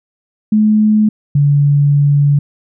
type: tone pair in turn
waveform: sine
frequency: 213.9 / 143.57 Hz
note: A3 / D3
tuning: -49 / -39 cents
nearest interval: perfect fifth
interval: 690 cents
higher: first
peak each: -7 dBFS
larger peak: neither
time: 0.52-1.09 / 1.35-2.39 s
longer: second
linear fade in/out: 5 ms
effects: none